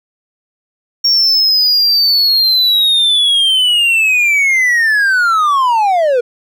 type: linear sweep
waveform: triangle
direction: down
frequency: 5550 to 466.2 Hz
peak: -7 dBFS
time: 1.04-6.21 s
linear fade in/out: 10 ms
effects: none